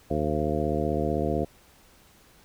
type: harmonic tone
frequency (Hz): 75.8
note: D#2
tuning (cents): -45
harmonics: 1 / 2 / 3 / 4 / 5 / 6 / 7 / 9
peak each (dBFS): -32 / -32 / -32 / -32 / -32 / -32 / -32 / -32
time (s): 0.1-1.45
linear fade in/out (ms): 10
effects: pink hiss -57 dBFS RMS until 2.44 s